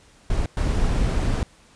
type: noise bursts at uneven times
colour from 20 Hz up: brown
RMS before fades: -21 dBFS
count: 2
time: 0.3-0.46 / 0.57-1.43 s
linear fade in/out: 2 ms
effects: pink hiss -54 dBFS RMS until 1.75 s + resampled to 22050 Hz